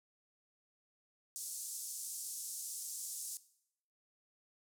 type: band-pass noise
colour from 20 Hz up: white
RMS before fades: -44 dBFS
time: 1.36-3.37 s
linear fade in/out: 0 ms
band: 5900 to 11000 Hz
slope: 24 dB/octave
effects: noise-tail reverb RT60 0.7 s tail -17 dB re dry